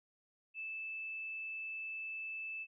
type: tone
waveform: sine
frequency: 2630 Hz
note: E7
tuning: 5 cents flat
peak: -40 dBFS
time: 0.54-2.67 s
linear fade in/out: 50 ms
effects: none